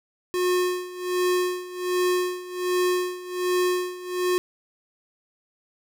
square tone with tremolo, 361.5 Hz, F#4, 40 cents flat, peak -20 dBFS, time 0.34-4.38 s, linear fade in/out 0 ms, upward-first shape sine, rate 1.3 Hz, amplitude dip 85%, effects none

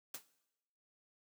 white noise with exponential decay, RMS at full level -39 dBFS, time 0.14-0.25 s, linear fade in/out 5 ms, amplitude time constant 22 ms, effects noise-tail reverb RT60 0.9 s tail -18 dB re dry + high-pass 150 Hz 12 dB/octave

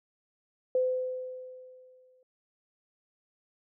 sine tone with exponential decay, 510 Hz, C5, 44 cents flat, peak -22 dBFS, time 0.75-2.23 s, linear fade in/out 2 ms, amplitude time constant 320 ms, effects none

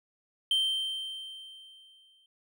triangle tone with exponential decay, 3128 Hz, G7, 4 cents flat, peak -21 dBFS, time 0.51-2.26 s, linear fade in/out 2 ms, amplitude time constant 380 ms, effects none

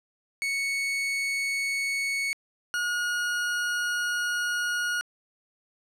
40% pulse tone pair in turn, 2217 / 1441.2 Hz, C#7 / F#6, 0 / -46 cents, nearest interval perfect fifth, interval 746 cents, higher first, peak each -25 dBFS, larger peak neither, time 0.42-2.33 / 2.74-5.01 s, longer second, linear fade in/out 0 ms, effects low-pass 10000 Hz 12 dB/octave

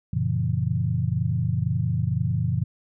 sine chord, F# dominant seventh, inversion none, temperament equal with one note detuned, 92.5 / 116.54 / 138.59 / 167.89 Hz, F#2 / A#2 / C#3 / E3, 0 / 0 / 0 / +32 cents, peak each -28 / -25 / -27 / -28 dBFS, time 0.13-2.64 s, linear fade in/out 5 ms, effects none

